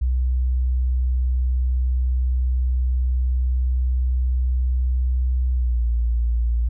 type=tone with pitch glide; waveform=sine; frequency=62.9 to 58.35 Hz; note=B1 to A#1; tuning=+32 to +2 cents; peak=-17 dBFS; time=0.01-6.69 s; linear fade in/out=10 ms; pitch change=-130 cents; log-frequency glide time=5.53-5.84 s; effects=none